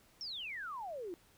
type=exponential sweep; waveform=sine; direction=down; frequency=5600 to 329.6 Hz; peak=-40 dBFS; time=0.21-1.14 s; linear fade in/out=0 ms; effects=pink hiss -66 dBFS RMS until 1.37 s